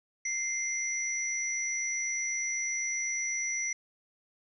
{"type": "tone pair together", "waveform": "sine", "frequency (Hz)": [2093, 5884], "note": ["C7", "F#8"], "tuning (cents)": [0, -11], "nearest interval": "octave + tritone", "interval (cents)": 1789, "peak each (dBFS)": [-33, -32], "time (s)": [0.25, 3.73], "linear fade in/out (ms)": 5, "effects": []}